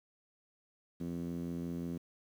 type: tone with band-pass filter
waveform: 10% pulse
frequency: 85.6 Hz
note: F2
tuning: 34 cents flat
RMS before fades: -39 dBFS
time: 1-1.98 s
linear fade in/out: 10 ms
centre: 210 Hz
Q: 2.4
effects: 10-bit